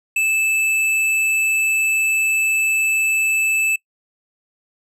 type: tone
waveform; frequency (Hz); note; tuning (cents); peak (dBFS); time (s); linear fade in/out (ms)
square; 2627; E7; -7; -16; 0.16-3.76; 5
effects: noise-tail reverb RT60 0.1 s tail -23 dB re dry + low-pass 12000 Hz 12 dB/octave